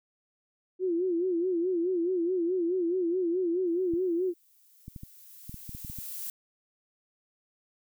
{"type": "tone with vibrato", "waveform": "sine", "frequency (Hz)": 353.6, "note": "F4", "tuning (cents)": 22, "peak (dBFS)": -25, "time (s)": [0.79, 4.34], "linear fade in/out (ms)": 50, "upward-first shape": "sine", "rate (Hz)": 4.7, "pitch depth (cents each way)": 110}
{"type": "noise with exponential growth", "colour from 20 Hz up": "violet", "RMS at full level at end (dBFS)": -36, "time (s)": [3.67, 6.3], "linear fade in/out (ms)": 1, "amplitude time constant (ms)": 570}
{"type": "clicks", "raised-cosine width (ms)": 5, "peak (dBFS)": -29, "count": 11, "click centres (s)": [3.937, 4.881, 4.962, 5.034, 5.495, 5.543, 5.693, 5.749, 5.848, 5.899, 5.987]}
{"effects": []}